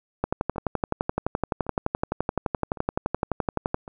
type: two click trains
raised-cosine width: 1 ms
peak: -9 / -24 dBFS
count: 42 / 4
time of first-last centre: 0.24-3.744 / 0.56-3.879 s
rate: 11.7 / 0.904 Hz
effects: none